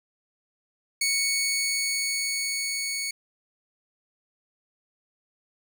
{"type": "tone with level ramp", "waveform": "15% pulse", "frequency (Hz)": 2222, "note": "C#7", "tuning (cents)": 4, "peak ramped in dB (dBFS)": [-16, -22], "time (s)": [1.01, 3.11], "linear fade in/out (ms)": 5, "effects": []}